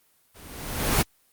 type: noise with level ramp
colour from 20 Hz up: pink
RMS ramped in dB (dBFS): -48 to -18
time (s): 0.34-1.03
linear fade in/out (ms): 20
effects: white hiss -64 dBFS RMS until 1.32 s + Opus 24 kbps

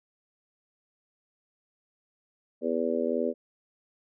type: harmonic tone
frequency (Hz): 82.41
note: E2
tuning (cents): 0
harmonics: 3 / 4 / 5 / 6 / 7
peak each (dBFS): -31 / -34 / -31 / -31 / -32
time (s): 2.61-3.34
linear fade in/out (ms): 50
effects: none

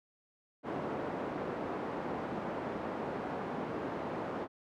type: band-pass noise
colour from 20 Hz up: pink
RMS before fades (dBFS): -38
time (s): 0.63-4.48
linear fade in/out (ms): 50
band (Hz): 230 to 990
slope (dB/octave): 12
effects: none

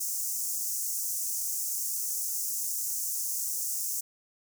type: high-pass noise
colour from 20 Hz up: pink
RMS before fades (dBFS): -32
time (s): 0-4.01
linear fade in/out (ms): 10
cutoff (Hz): 5900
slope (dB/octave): 48
effects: none

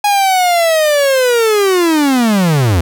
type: linear sweep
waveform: 45% pulse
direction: down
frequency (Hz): 830.6 to 78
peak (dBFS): -9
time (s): 0.04-2.81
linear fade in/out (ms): 5
effects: none

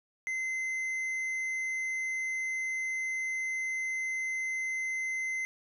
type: tone with tanh clipping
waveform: triangle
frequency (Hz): 2062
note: C7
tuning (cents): -26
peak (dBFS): -32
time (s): 0.27-5.45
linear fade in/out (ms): 0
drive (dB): 10
effects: none

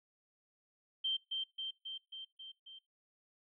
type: tone with echo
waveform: sine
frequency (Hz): 3136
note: G7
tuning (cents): 0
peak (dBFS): -32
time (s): 1.04-1.17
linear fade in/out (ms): 10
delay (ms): 270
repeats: 6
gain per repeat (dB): -3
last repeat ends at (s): 2.79
effects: noise-tail reverb RT60 0.3 s tail -25 dB re dry

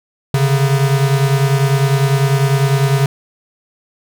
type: beating tone pair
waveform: square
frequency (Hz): 135.6 / 145.6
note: C#3 / D3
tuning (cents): -38 / -15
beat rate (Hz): 10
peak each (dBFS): -13 / -18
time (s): 0.34-3.06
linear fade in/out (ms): 2
effects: none

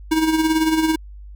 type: tone with tremolo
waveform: square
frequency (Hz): 317.6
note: D#4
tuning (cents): +36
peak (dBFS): -14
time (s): 0.11-0.96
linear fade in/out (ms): 10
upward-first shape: sine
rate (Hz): 18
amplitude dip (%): 55
effects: added 50 Hz sine -35 dBFS peak until 1.35 s

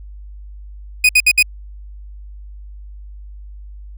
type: tone bursts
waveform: 40% pulse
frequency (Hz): 2489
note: D#7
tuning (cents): 0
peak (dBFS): -7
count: 4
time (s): 1.04-1.427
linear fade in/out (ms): 5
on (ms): 51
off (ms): 61
effects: added 50 Hz sine -32 dBFS peak until 3.97 s

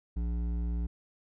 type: tone with hard clipping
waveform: sine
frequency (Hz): 58.3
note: A#1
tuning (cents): +1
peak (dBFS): -31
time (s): 0.16-0.87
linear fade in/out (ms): 10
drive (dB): 10
effects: none

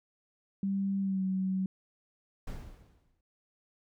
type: tone with pitch glide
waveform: sine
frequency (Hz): 196 to 188.89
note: G3 to F#3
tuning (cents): 0 to +36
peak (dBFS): -28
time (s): 0.63-1.66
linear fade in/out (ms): 2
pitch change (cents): -64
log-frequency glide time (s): 1-1.23
type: noise with exponential decay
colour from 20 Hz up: brown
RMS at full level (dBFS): -37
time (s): 2.47-3.21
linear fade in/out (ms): 5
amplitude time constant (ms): 160
effects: none

